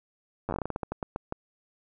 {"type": "slowing click train", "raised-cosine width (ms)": 1, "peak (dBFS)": -17, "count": 16, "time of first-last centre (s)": [0.49, 1.324], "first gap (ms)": 9, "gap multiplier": 1.23, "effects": []}